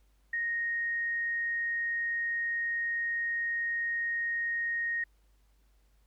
sine tone, 1864.7 Hz, A#6, in tune, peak -29 dBFS, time 0.33-5.04 s, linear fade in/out 5 ms, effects added 50 Hz sine -63 dBFS peak until 6.06 s + pink hiss -74 dBFS RMS until 6.06 s

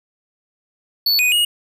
square tone with pitch steps, 4448 / 2485 / 2877 Hz, C#8 / D#7 / F#7, +5 / -3 / -49 cents, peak -14 dBFS, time 1.06-1.45 s, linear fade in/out 5 ms, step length 130 ms, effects none

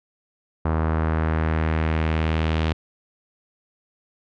sawtooth tone with low-pass filter sweep, 79.5 Hz, D#2, 38 cents sharp, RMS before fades -22 dBFS, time 0.65-2.73 s, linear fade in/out 5 ms, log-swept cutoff 1200 to 3400 Hz, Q 1.6, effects none

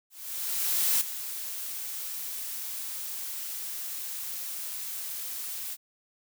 blue noise with ADSR envelope, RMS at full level -24 dBFS, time 0.1-5.77 s, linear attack 910 ms, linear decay 6 ms, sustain -12 dB, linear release 40 ms, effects none

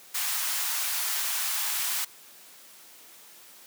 white high-pass noise, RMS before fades -29 dBFS, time 0.14-2.05 s, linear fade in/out 10 ms, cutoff 820 Hz, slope 24 dB/octave, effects white hiss -51 dBFS RMS until 3.66 s + high-pass 200 Hz 12 dB/octave

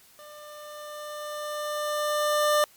25% pulse tone with level ramp, 597 Hz, D5, 28 cents sharp, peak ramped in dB -41 to -15 dBFS, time 0.19-2.64 s, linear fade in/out 0 ms, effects white hiss -56 dBFS RMS until 2.76 s + MP3 96 kbps

